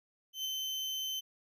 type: tone with ADSR envelope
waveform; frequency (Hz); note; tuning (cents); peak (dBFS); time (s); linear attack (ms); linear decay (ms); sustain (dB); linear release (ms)
35% pulse; 3075; G7; -34; -31; 0.33-1.21; 120; 4; -2; 21
effects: none